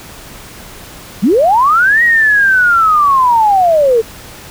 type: linear two-way sweep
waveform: sine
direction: up then down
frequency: 164.81 to 1912 to 432.3 Hz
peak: -6 dBFS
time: 1.22-4.02 s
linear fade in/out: 20 ms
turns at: 2.03 s
effects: pink hiss -33 dBFS RMS until 4.5 s